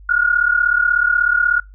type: tone pair together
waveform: sine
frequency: 1414.6 / 1451 Hz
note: F6 / F#6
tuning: +22 / -34 cents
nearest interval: unison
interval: 44 cents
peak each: -16 / -15 dBFS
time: 0.09-1.6 s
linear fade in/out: 5 ms
effects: noise-tail reverb RT60 0.2 s tail -23 dB re dry + added 49 Hz sine -38 dBFS peak until 1.74 s